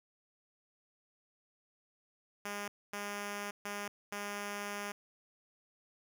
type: tone bursts at uneven times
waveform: 5% pulse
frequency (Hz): 204.1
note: G#3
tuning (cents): -30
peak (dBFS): -27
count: 4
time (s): 2.45-2.68 / 2.93-3.51 / 3.65-3.88 / 4.12-4.92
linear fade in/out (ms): 5
effects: none